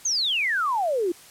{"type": "exponential sweep", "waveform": "sine", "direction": "down", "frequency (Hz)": [6645, 329.6], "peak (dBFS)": -21, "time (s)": [0.05, 1.12], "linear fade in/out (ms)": 5, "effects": ["white hiss -48 dBFS RMS until 1.3 s", "low-pass 12000 Hz 12 dB/octave"]}